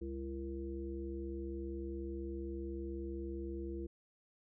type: harmonic tone with a mistuned harmonic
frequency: 67.9 Hz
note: C#2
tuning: 35 cents flat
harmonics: 1 / 3 / 5 / 7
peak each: -43 / -49 / -42 / -51 dBFS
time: 0.01-3.87 s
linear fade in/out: 10 ms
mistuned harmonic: 7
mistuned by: -20 cents
effects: none